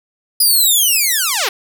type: linear sweep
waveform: 5% pulse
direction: down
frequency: 4978 to 349.2 Hz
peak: -3 dBFS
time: 0.4-1.49 s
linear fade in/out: 5 ms
effects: none